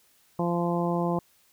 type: harmonic tone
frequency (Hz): 172.6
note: F3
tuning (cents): -20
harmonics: 1 / 2 / 3 / 4 / 5 / 6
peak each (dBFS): -27 / -30 / -32 / -33 / -34 / -35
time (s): 0.39-1.19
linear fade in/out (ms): 2
effects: white hiss -63 dBFS RMS until 1.52 s